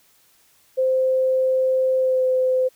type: tone with pitch glide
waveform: sine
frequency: 520 to 514 Hz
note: C5 to C5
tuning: -11 to -31 cents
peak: -16 dBFS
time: 0.77-2.69 s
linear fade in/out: 20 ms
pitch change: -20 cents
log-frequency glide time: 1.98-2.24 s
effects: white hiss -58 dBFS RMS until 2.75 s